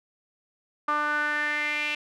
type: tone with band-pass filter sweep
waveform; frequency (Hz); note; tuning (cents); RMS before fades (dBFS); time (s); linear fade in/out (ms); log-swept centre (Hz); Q
sawtooth; 297.6; D4; +23; -27; 0.88-1.95; 5; 1200 to 2600; 5.6
effects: none